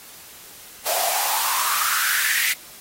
white noise with high-pass filter sweep, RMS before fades -22 dBFS, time 0.85-2.54 s, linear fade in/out 20 ms, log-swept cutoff 610 to 2100 Hz, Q 6.8, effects white hiss -43 dBFS RMS until 2.8 s + AAC 48 kbps

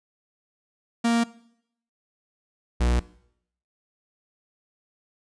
45% pulse tone pair in turn, 233.1 / 60.16 Hz, A#3 / B1, 0 / -45 cents, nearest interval octave + major seventh, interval 2345 cents, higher first, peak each -19 dBFS, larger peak neither, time 1.04-1.24 / 2.8-3 s, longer neither, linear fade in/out 10 ms, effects noise-tail reverb RT60 0.7 s tail -20 dB re dry + resampled to 22050 Hz

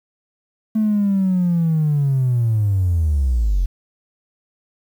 triangle linear sweep, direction down, 220 to 41.5 Hz, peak -11 dBFS, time 0.75-3.66 s, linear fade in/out 10 ms, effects tanh soft clip ceiling -11 dBFS + 8-bit

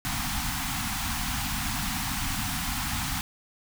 pink band-stop noise, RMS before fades -30 dBFS, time 0.05-3.21 s, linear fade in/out 0 ms, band 290 to 710 Hz, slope 96 dB/octave, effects none

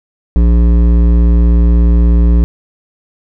sine tone with hard clipping, 58.27 Hz, A#1, in tune, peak -7 dBFS, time 0.36-2.44 s, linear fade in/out 0 ms, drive 12 dB, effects none

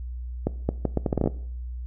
accelerating click train, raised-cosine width 2 ms, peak -9 dBFS, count 11, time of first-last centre 0.47-1.274 s, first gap 220 ms, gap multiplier 0.74, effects noise-tail reverb RT60 0.6 s tail -19 dB re dry + added 61 Hz sine -31 dBFS peak until 1.86 s

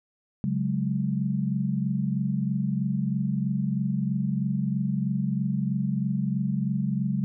sine chord, C# suspended fourth, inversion none, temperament just, 138.59 / 184.79 / 207.9 Hz, C#3 / F#3 / G#3, 0 / -2 / +2 cents, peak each -28 dBFS, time 0.44-7.24 s, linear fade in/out 0 ms, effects none

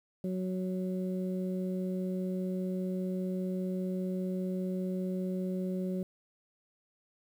harmonic tone, 185 Hz, F#3, in tune, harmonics 1 / 2 / 3, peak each -32 / -38 / -42 dBFS, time 0.24-6.03 s, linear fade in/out 2 ms, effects 10-bit

